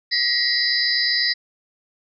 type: tone cluster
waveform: sine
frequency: 1902 / 2030 / 4028 / 4704 / 5060 Hz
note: A#6 / B6 / B7 / D8 / D#8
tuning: +34 / +47 / +33 / +2 / +28 cents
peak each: -24 / -29 / -25 / -23 / -22 dBFS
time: 0.11-1.34 s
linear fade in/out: 20 ms
effects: none